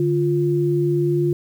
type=tone pair together; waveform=sine; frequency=146.83 / 349.2 Hz; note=D3 / F4; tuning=0 / 0 cents; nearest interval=octave + minor third; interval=1500 cents; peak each=-20 / -18 dBFS; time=0-1.33 s; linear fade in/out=2 ms; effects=8-bit